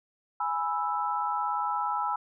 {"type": "chord", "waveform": "sine", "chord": "E major", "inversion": "first", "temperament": "equal", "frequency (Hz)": [830.6, 987.8, 1318.5], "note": ["G#5", "B5", "E6"], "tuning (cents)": [0, 0, 0], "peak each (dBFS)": -31, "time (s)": [0.4, 2.16], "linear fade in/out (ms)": 5, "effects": []}